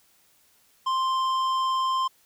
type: tone with tanh clipping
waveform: sine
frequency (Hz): 1047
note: C6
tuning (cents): +1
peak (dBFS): -24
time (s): 0.86-2.08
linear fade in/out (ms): 10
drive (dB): 11
effects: white hiss -62 dBFS RMS until 2.25 s